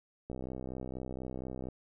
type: click train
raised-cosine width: 2 ms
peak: -27 dBFS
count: 90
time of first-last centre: 0.3-1.686 s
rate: 64.2 Hz
effects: none